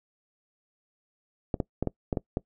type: clicks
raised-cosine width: 2 ms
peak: -13 dBFS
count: 7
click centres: 1.542 / 1.602 / 1.826 / 1.873 / 2.128 / 2.172 / 2.371 s
effects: noise-tail reverb RT60 0.1 s tail -22 dB re dry